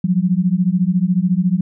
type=beating tone pair; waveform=sine; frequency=174.61 / 188.61 Hz; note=F3 / F#3; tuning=0 / +33 cents; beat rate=14 Hz; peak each=-16 dBFS; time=0.04-1.61 s; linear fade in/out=5 ms; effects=none